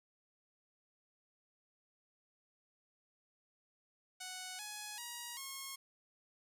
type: tone with pitch steps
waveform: 5% pulse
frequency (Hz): 740 / 840.3 / 954.1 / 1083.4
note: F#5 / G#5 / A#5 / C#6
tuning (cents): 0 / +20 / +40 / -40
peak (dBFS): -32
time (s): 4.2-5.76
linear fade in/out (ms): 10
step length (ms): 390
effects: none